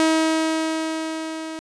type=tone with level ramp; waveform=sawtooth; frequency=319.2 Hz; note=D#4; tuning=44 cents sharp; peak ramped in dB=-11 to -26 dBFS; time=0-1.59 s; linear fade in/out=0 ms; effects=resampled to 22050 Hz